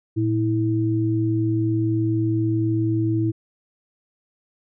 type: tone pair together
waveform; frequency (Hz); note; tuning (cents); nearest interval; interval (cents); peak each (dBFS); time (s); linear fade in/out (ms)
sine; 113.62 / 324.9; A#2 / E4; -44 / -25; octave + tritone; 1819; -21; 0.16-3.32; 20
effects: none